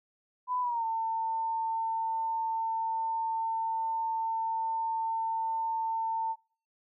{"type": "tone with pitch glide", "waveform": "sine", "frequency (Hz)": [998, 899.4], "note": ["B5", "A5"], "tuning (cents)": [18, 38], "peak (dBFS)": -28, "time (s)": [0.47, 6.36], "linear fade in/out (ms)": 50, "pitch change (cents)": -180, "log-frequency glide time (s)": [0.61, 0.85], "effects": ["noise-tail reverb RT60 0.4 s tail -22 dB re dry"]}